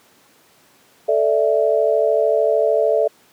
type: chord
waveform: sine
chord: A suspended fourth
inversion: none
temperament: just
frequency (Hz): 440 / 586.7 / 660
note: A4 / D5 / E5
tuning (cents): 0 / -2 / +2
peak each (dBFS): -18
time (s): 1.08-3.08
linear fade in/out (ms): 10
effects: pink hiss -53 dBFS RMS until 3.32 s + high-pass 200 Hz 12 dB/octave